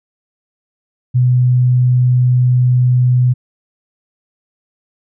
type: tone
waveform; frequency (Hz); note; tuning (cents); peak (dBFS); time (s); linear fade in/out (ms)
sine; 125.1; B2; +23; -8; 1.14-3.34; 20
effects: none